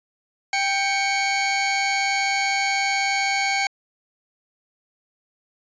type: tone pair together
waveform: sawtooth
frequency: 788 / 2225 Hz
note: G5 / C#7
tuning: +9 / +6 cents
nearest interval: octave + tritone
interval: 1797 cents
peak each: -19 dBFS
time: 0.53-3.67 s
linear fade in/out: 2 ms
effects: resampled to 16000 Hz